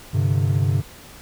triangle chord, G suspended fourth, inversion none, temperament equal with one note detuned, 98.91 / 130.81 / 146.83 Hz, G2 / C3 / D3, +16 / 0 / 0 cents, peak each -18 / -19 / -21 dBFS, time 0.13-0.82 s, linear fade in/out 20 ms, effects pink hiss -43 dBFS RMS until 1.21 s

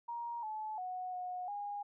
sine tone with pitch steps, 942 / 863 / 735 / 727 / 817 Hz, A#5 / A5 / F#5 / F#5 / G#5, +18 / -34 / -12 / -31 / -29 cents, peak -38 dBFS, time 0.08-1.83 s, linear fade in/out 10 ms, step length 350 ms, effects none

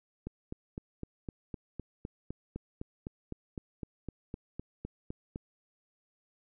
click train, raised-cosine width 3 ms, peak -25 dBFS, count 21, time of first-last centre 0.27-5.359 s, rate 3.93 Hz, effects none

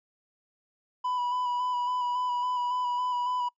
triangle tone with vibrato, 987.8 Hz, B5, in tune, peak -25 dBFS, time 1.04-3.49 s, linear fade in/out 10 ms, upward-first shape square, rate 3.6 Hz, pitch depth 19 cents each way, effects noise-tail reverb RT60 0.1 s tail -25 dB re dry + resampled to 16000 Hz

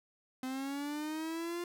45% pulse linear sweep, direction up, 256 to 350.9 Hz, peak -36 dBFS, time 0.43-1.64 s, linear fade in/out 2 ms, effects none

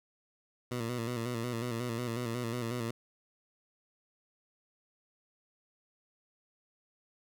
15% pulse tone with vibrato, 118.9 Hz, A#2, 35 cents sharp, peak -27 dBFS, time 0.71-2.91 s, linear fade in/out 5 ms, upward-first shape square, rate 5.5 Hz, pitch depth 60 cents each way, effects none

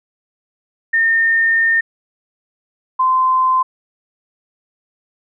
sine tone pair in turn, 1821 / 1034.1 Hz, A#6 / C6, -41 / -21 cents, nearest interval minor seventh, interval 980 cents, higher first, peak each -11 / -11 dBFS, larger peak neither, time 0.93-1.81 / 2.99-3.63 s, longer first, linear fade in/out 10 ms, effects none

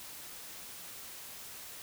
silence, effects white hiss -47 dBFS RMS until 1.82 s

